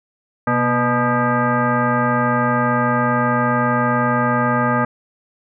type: tone with frequency modulation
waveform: sine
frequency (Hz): 493.9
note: B4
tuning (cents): 0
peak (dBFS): -14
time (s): 0.47-4.85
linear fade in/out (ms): 5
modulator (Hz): 367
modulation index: 3
effects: none